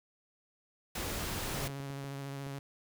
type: noise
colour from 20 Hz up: pink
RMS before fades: -37 dBFS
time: 0.95-1.68 s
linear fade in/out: 5 ms
type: clicks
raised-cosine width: 2 ms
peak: -36 dBFS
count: 6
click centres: 1.358 / 1.699 / 1.802 / 1.903 / 2.043 / 2.467 s
type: tone with vibrato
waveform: sawtooth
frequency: 138.59 Hz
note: C#3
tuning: in tune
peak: -35 dBFS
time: 1.54-2.59 s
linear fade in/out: 2 ms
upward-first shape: sine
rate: 14 Hz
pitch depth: 21 cents each way
effects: none